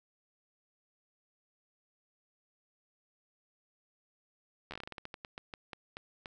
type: slowing click train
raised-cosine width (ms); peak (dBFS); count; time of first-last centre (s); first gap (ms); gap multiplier
0.3; -26; 18; 4.71-6.258; 12; 1.22
effects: none